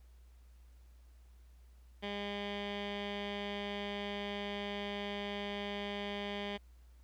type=tone with low-pass filter; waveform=15% pulse; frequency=203.1 Hz; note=G#3; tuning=38 cents flat; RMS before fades=-40 dBFS; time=2.02-6.58 s; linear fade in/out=20 ms; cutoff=3000 Hz; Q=4; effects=added 60 Hz sine -56 dBFS peak until 7.03 s + pink hiss -73 dBFS RMS until 7.03 s